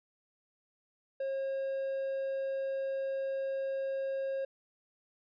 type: tone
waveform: triangle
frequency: 540 Hz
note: C#5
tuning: 45 cents flat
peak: -30 dBFS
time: 1.2-4.45 s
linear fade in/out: 5 ms
effects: resampled to 11025 Hz